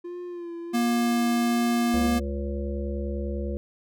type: tone with vibrato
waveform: triangle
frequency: 346.7 Hz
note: F4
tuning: 13 cents flat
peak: -31 dBFS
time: 0.04-2.08 s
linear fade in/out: 10 ms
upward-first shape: sine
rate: 1.4 Hz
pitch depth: 41 cents each way
type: tone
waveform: square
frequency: 237.1 Hz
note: A#3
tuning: 30 cents sharp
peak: -22 dBFS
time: 0.73-2.2 s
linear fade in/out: 20 ms
type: harmonic tone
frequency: 70 Hz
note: C#2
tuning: 18 cents sharp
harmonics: 1 / 3 / 5 / 7 / 8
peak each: -29 / -34 / -36 / -37 / -38 dBFS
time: 1.94-3.57 s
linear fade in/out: 0 ms
effects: none